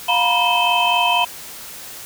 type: tone cluster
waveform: sine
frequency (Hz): 706 / 944 / 988 / 2593 / 3101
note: F5 / A#5 / B5 / E7 / G7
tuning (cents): +19 / +22 / 0 / -29 / -19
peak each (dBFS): -20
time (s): 0.08-1.25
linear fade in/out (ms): 10
effects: tanh soft clip ceiling -3 dBFS + white hiss -35 dBFS RMS until 2.05 s